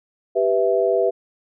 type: chord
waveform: sine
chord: E minor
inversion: first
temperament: equal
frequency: 392 / 493.9 / 659.3 Hz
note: G4 / B4 / E5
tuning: 0 / 0 / 0 cents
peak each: -20 dBFS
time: 0.35-1.11 s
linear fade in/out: 20 ms
effects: none